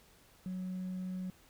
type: tone with hard clipping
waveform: triangle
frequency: 184.6 Hz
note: F#3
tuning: 4 cents flat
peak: -36 dBFS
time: 0.46-1.3 s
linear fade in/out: 0 ms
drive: 2 dB
effects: pink hiss -63 dBFS RMS until 1.49 s